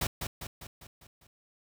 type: noise with echo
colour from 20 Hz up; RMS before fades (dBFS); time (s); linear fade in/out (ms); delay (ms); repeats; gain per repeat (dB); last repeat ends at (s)
pink; -30; 0.01-0.07; 5; 200; 6; -5; 1.27
effects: none

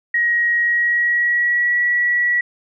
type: tone with pitch glide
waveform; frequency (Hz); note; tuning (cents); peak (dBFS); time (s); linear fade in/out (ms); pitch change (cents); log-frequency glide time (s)
sine; 1893 to 1936.1; A#6 to B6; +26 to -35; -14; 0.14-2.41; 5; +39; 0.59-1.81
effects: none

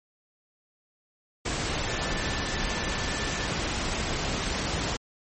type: tone in noise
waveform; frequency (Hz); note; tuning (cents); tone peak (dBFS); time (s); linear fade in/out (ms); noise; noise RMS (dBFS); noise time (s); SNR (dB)
sine; 1760; A6; 0; -38; 1.86-3.48; 10; pink; -29; 1.45-4.97; -12
effects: MP3 32 kbps

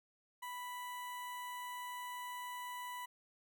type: tone with notch filter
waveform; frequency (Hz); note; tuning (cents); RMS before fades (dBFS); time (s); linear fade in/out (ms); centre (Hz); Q
sawtooth; 987.8; B5; 0; -45; 0.42-3.06; 10; 4900; 1.2
effects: none

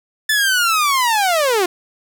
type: linear sweep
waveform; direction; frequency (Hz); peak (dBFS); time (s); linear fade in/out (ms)
sawtooth; down; 1760 to 341.8; -10; 0.29-1.66; 5
effects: none

